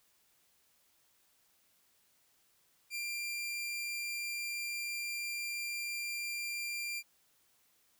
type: tone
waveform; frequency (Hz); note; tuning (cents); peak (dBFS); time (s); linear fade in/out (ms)
sawtooth; 2379; D7; +22; -33; 2.9-7.03; 50
effects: white hiss -71 dBFS RMS until 7.99 s